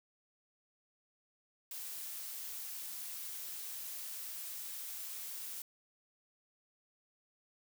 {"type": "noise", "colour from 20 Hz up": "blue", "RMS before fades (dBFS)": -44, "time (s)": [1.71, 5.62], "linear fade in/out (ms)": 2, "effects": []}